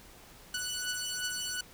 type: beating tone pair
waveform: 10% pulse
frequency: 1480 / 1482.8 Hz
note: F#6 / F#6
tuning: 0 / +3 cents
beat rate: 2.8 Hz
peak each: -27 / -29 dBFS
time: 0.54-1.61 s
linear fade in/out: 5 ms
effects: pink hiss -54 dBFS RMS until 1.73 s